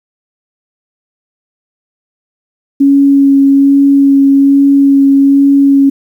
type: tone with vibrato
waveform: sine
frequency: 277.2 Hz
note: C#4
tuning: in tune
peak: -3 dBFS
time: 2.8-5.9 s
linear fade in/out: 10 ms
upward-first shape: sine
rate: 1.2 Hz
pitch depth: 11 cents each way
effects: 7-bit